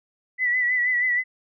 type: tone with vibrato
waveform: sine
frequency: 1975.5 Hz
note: B6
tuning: in tune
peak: -19 dBFS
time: 0.38-1.24 s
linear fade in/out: 50 ms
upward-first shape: sine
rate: 6.3 Hz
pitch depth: 45 cents each way
effects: none